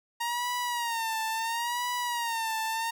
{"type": "tone with vibrato", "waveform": "sawtooth", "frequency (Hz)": 932.3, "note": "A#5", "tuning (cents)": 0, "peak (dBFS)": -25, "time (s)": [0.2, 2.91], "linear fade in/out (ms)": 10, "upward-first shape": "sine", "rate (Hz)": 0.73, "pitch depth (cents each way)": 89, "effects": []}